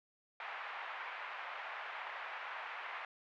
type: band-pass noise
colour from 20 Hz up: pink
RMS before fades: -45 dBFS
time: 0.4-3.05 s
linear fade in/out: 2 ms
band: 780 to 2500 Hz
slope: 24 dB/octave
effects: none